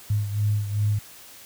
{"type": "beating tone pair", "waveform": "sine", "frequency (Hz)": [103.83, 106.43], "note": ["G#2", "G#2"], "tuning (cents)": [0, 43], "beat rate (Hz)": 2.6, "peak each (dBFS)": [-22, -28], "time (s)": [0.1, 0.99], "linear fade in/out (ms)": 5, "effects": ["white hiss -46 dBFS RMS until 1.45 s"]}